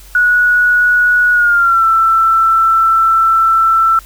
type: tone with pitch glide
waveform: sine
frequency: 1463 to 1333.9 Hz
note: F#6 to E6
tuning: -20 to +20 cents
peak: -7 dBFS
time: 0.15-3.99 s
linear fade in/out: 2 ms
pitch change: -160 cents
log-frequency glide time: 1.32-1.85 s
effects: added 47 Hz sine -36 dBFS peak until 4.05 s + white hiss -41 dBFS RMS until 4.05 s